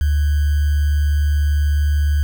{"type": "tone with sample-and-hold", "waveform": "sine", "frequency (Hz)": 73.42, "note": "D2", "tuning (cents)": 0, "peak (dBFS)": -13, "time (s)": [0.01, 2.23], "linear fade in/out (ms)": 0, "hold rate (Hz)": 1575, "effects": []}